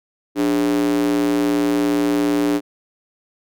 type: tone with high-pass filter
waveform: square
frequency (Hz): 58.6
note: A#1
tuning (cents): +10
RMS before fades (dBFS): -18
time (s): 0.35-2.61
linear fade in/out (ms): 50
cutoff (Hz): 320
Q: 6.6
effects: none